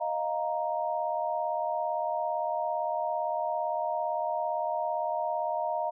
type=chord; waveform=sine; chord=Eb suspended second; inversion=none; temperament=just; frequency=622.3 / 700 / 933.4 Hz; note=Eb5 / F5 / Bb5; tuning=0 / +4 / +2 cents; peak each=-32 dBFS; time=0-5.91 s; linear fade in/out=20 ms; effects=none